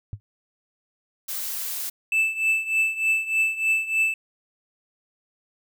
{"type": "tone with exponential decay", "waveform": "sine", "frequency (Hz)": 103.1, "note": "G#2", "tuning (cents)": -12, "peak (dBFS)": -24, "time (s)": [0.13, 0.2], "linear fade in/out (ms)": 0, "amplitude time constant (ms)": 15}
{"type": "noise", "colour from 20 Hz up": "blue", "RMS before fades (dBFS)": -30, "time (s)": [1.28, 1.9], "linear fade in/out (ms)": 10}
{"type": "tone with tremolo", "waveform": "triangle", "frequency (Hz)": 2637, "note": "E7", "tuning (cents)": 0, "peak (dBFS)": -15, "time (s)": [2.12, 4.14], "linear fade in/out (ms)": 2, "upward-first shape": "triangle", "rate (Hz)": 3.3, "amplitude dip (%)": 85}
{"effects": []}